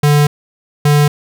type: tone pair in turn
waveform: square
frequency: 146.83 / 146.83 Hz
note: D3 / D3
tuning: 0 / 0 cents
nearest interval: unison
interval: 0 cents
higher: neither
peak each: -8 dBFS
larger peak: neither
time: 0.03-0.27 / 0.85-1.08 s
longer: first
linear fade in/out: 5 ms
effects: none